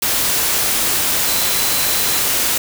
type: tone in noise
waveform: sine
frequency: 4034 Hz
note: B7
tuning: 36 cents sharp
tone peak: -26 dBFS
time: 1.27-2.19 s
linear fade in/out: 5 ms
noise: white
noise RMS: -17 dBFS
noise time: 0.02-2.58 s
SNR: -12 dB
effects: none